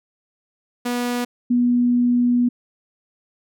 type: tone pair in turn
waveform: sawtooth / sine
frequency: 243.5 / 243.5 Hz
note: B3 / B3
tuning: -24 / -24 cents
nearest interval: unison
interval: 0 cents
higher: neither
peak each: -17 / -14 dBFS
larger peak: second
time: 0.85-1.25 / 1.5-2.49 s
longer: second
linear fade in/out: 10 ms
effects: none